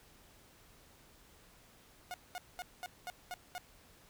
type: tone bursts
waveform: sawtooth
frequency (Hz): 722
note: F#5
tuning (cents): -43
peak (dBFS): -36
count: 7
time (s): 2.11-3.58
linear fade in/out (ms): 0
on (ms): 30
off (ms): 210
effects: pink hiss -62 dBFS RMS until 4.09 s